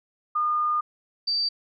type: tone pair in turn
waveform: sine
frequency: 1217 / 4644 Hz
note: D#6 / D8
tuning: -39 / -20 cents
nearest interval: octave + major seventh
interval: 2319 cents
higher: second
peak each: -21 / -22 dBFS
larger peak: first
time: 0.35-0.81 / 1.27-1.49 s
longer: first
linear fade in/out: 10 ms
effects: none